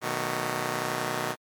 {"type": "chord", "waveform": "5% pulse", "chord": "B dominant seventh", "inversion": "none", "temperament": "just", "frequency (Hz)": [123.47, 154.34, 185.21, 222.2], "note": ["B2", "D#3", "F#3", "A3"], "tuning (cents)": [0, -14, 2, 17], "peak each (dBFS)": [-22, -22, -26, -25], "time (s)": [0.01, 1.36], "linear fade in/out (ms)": 50, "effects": ["MP3 96 kbps"]}